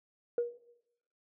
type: tone with exponential decay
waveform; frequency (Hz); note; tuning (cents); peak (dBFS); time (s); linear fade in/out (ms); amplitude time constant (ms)
sine; 477; A#4; +40; -23; 0.38-0.58; 2; 43
effects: noise-tail reverb RT60 0.8 s tail -17 dB re dry + tanh soft clip ceiling -22 dBFS